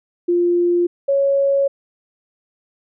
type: tone pair in turn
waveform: sine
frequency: 349.2 / 554.3 Hz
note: F4 / C#5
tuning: 0 / 0 cents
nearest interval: minor sixth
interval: 800 cents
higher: second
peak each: -13 / -13 dBFS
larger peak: neither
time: 0.28-0.87 / 1.08-1.68 s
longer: second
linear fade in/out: 10 ms
effects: none